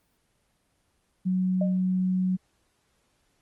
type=tone; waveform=sine; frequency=185 Hz; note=F#3; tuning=in tune; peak=-22 dBFS; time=1.25-2.37 s; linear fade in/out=20 ms
type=tone with exponential decay; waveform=sine; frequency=608 Hz; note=D#5; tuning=40 cents flat; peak=-25 dBFS; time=1.61-1.81 s; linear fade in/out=5 ms; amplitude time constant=43 ms
effects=pink hiss -70 dBFS RMS until 3.41 s + Opus 24 kbps